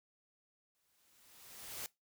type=noise with exponential growth; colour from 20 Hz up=white; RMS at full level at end=-42 dBFS; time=0.75-1.86 s; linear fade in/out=0 ms; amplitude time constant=240 ms; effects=noise-tail reverb RT60 0.2 s tail -21 dB re dry